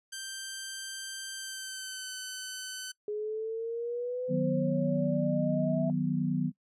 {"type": "tone with pitch glide", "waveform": "10% pulse", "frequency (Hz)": [1568, 1519], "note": ["G6", "F#6"], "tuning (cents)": [0, 45], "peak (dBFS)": -29, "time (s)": [0.12, 2.92], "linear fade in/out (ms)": 10, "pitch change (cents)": -55, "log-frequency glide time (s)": [1.35, 2.12]}
{"type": "exponential sweep", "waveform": "sine", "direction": "up", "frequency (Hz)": [416.6, 659.3], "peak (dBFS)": -31, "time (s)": [3.08, 5.9], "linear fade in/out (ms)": 2}
{"type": "chord", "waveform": "sine", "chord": "B major", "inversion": "first", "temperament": "equal", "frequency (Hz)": [155.56, 185, 246.9], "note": ["D#3", "F#3", "B3"], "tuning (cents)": [0, 0, 0], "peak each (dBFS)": -31, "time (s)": [4.28, 6.52], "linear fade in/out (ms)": 50}
{"effects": ["noise-tail reverb RT60 0.1 s tail -22 dB re dry", "resampled to 32000 Hz"]}